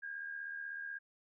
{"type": "tone with amplitude modulation", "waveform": "sine", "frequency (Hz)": 1620, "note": "G#6", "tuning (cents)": -43, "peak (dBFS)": -38, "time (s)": [0.02, 0.99], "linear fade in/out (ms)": 20, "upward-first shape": "sine", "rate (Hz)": 76.2, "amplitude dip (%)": 55, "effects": []}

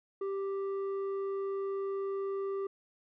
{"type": "tone with low-pass filter", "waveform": "square", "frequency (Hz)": 392, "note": "G4", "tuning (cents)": 0, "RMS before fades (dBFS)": -35, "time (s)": [0.21, 2.67], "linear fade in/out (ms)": 5, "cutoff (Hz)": 820, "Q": 5.1, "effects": []}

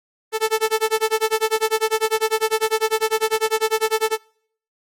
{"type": "tone with tremolo", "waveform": "sawtooth", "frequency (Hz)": 440, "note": "A4", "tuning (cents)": 0, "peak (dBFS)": -10, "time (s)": [0.32, 4.18], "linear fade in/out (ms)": 50, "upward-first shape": "sine", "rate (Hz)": 10, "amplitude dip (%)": 100, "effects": ["noise-tail reverb RT60 0.6 s tail -26 dB re dry", "MP3 64 kbps"]}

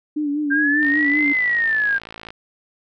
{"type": "tone with vibrato", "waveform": "sine", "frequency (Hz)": 293.7, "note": "D4", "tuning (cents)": 0, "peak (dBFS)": -19, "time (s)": [0.16, 1.33], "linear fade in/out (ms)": 10, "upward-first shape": "sine", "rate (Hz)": 5.1, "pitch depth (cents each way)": 53}
{"type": "linear two-way sweep", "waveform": "sine", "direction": "up then down", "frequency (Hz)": [1583, 2093, 1583], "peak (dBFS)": -16, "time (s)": [0.5, 1.99], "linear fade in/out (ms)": 20, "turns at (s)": 1.28}
{"type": "click train", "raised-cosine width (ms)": 0.3, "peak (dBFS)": -19, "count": 83, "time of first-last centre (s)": [0.83, 2.305], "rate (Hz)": 55.6}
{"effects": []}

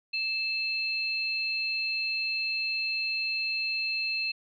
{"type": "tone pair together", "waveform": "sine", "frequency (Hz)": [2637, 4186], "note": ["E7", "C8"], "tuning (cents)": [0, 0], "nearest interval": "minor sixth", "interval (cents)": 800, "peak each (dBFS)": [-29, -32], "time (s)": [0.13, 4.32], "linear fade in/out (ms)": 10, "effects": []}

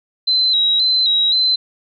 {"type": "tone with vibrato", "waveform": "sine", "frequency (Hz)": 3951, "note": "B7", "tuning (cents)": 0, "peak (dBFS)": -12, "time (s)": [0.27, 1.56], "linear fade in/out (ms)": 10, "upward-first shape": "square", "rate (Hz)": 1.9, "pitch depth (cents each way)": 48, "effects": []}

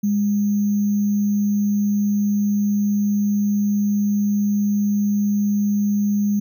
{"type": "tone with sample-and-hold", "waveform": "sine", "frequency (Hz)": 204.7, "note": "G#3", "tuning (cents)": -25, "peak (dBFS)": -16, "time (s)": [0.03, 6.4], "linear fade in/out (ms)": 10, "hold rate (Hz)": 6300, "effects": []}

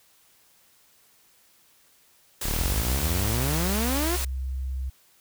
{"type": "noise", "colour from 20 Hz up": "white", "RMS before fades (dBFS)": -31, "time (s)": [2.41, 4.25], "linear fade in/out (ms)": 5}
{"type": "exponential sweep", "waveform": "sawtooth", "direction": "up", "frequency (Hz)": [33.33, 370], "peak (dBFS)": -22, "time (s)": [2.44, 4.17], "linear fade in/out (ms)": 20}
{"type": "tone", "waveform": "sine", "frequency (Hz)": 65.41, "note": "C2", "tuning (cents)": 0, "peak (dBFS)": -27, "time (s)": [2.59, 4.9], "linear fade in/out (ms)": 10}
{"effects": ["white hiss -60 dBFS RMS until 5.2 s"]}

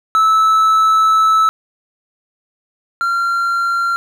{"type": "tone pair in turn", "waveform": "triangle", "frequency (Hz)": [1307, 1377.8], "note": ["E6", "F6"], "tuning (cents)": [-15, -24], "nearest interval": "minor second", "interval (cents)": 91, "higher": "second", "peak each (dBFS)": [-7, -12], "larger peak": "first", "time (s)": [[0.15, 1.49], [3.01, 3.96]], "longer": "first", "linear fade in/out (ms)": 0, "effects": []}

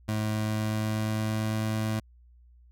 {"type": "tone with pitch glide", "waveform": "25% pulse", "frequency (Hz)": [107.8, 109.24], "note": ["A2", "A2"], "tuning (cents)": [-35, -12], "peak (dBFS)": -23, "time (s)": [0.08, 2], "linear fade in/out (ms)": 10, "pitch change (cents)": 23, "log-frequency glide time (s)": [0.27, 1.6], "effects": ["added 60 Hz sine -53 dBFS peak until 2.71 s"]}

